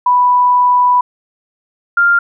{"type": "tone pair in turn", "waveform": "sine", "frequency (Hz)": [987.8, 1397], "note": ["B5", "F6"], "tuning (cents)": [0, 0], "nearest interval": "tritone", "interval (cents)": 600, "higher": "second", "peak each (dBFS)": -7, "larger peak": "neither", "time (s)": [[0.06, 1.01], [1.97, 2.19]], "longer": "first", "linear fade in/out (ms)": 5, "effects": []}